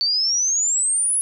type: exponential sweep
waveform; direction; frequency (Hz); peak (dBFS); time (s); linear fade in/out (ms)
sine; up; 4476 to 10548; -17; 0.01-1.21; 0
effects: none